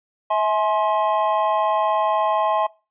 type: tone cluster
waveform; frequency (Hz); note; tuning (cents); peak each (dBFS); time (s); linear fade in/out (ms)
triangle; 647 / 844 / 1057; E5 / G#5 / C6; -32 / +28 / +17; -20; 0.3-2.67; 10
effects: noise-tail reverb RT60 0.3 s tail -22 dB re dry + resampled to 8000 Hz